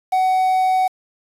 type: tone with quantisation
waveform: triangle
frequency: 749 Hz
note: F#5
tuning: 21 cents sharp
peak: -12 dBFS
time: 0.12-0.88 s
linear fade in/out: 10 ms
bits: 6
effects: resampled to 32000 Hz